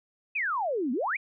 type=exponential two-way sweep; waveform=sine; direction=down then up; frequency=2637 to 228.4 to 2511 Hz; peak=-26 dBFS; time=0.35-1.17 s; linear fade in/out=10 ms; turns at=0.92 s; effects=none